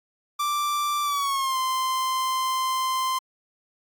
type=tone with pitch glide; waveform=45% pulse; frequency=1174.7 to 1040.5 Hz; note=D6 to C6; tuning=0 to -10 cents; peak=-23 dBFS; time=0.39-3.19 s; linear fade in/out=10 ms; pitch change=-210 cents; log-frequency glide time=1.03-1.58 s; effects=AAC 64 kbps